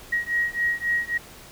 sine beating tone pair, 1893 / 1896.7 Hz, A#6 / A#6, +26 / +29 cents, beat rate 3.7 Hz, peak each -25 dBFS, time 0.12-1.18 s, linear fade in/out 10 ms, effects pink hiss -45 dBFS RMS until 1.51 s

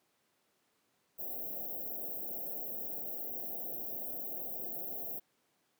white band-stop noise, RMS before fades -40 dBFS, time 1.18-5.2 s, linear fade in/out 20 ms, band 770 to 13000 Hz, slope 96 dB/octave, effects pink hiss -75 dBFS RMS until 5.79 s + high-pass 200 Hz 12 dB/octave

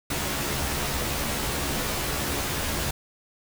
pink noise with comb filter, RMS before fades -28 dBFS, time 0.1-2.91 s, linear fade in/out 5 ms, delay 14 ms, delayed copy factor +0.75, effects none

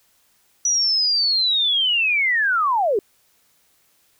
sine linear sweep, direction down, 5900 to 370 Hz, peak -16 dBFS, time 0.65-2.99 s, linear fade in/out 2 ms, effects white hiss -61 dBFS RMS until 4.19 s

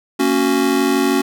square chord, F# major, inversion first, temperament just, 231.2 / 277.5 / 370 Hz, A#3 / C#4 / F#4, -14 / +2 / 0 cents, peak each -22 / -17 / -19 dBFS, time 0.19-1.22 s, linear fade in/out 10 ms, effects none

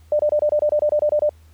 sine tone bursts, 598 Hz, D5, 31 cents sharp, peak -14 dBFS, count 12, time 0.12-1.293 s, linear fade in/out 2 ms, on 73 ms, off 27 ms, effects added 79 Hz sine -46 dBFS peak until 1.53 s + pink hiss -59 dBFS RMS until 1.53 s

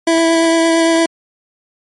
25% pulse tone with vibrato, 329.6 Hz, E4, in tune, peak -6 dBFS, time 0.07-1.06 s, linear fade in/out 5 ms, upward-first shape triangle, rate 8.8 Hz, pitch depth 14 cents each way, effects MP3 48 kbps

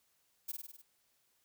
violet noise with echo, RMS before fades -39 dBFS, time 0.48-0.52 s, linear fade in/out 10 ms, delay 50 ms, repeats 6, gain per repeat -3 dB, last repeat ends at 0.82 s, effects white hiss -75 dBFS RMS until 1.44 s

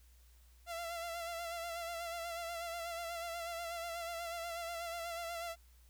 sawtooth tone with vibrato, 678 Hz, E5, 49 cents sharp, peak -36 dBFS, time 0.66-5.56 s, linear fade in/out 50 ms, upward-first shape sine, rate 8.2 Hz, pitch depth 41 cents each way, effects added 60 Hz sine -60 dBFS peak until 5.89 s + white hiss -70 dBFS RMS until 5.89 s

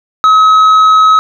triangle tone with tanh clipping, 1279 Hz, D#6, 47 cents sharp, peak -4 dBFS, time 0.24-1.19 s, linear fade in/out 0 ms, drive 9 dB, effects none

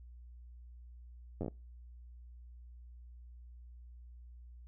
slowing click train, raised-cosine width 2 ms, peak -25 dBFS, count 6, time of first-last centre 1.41-1.482 s, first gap 10 ms, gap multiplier 1.18, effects noise-tail reverb RT60 0.3 s tail -25 dB re dry + added 60 Hz sine -50 dBFS peak until 4.67 s

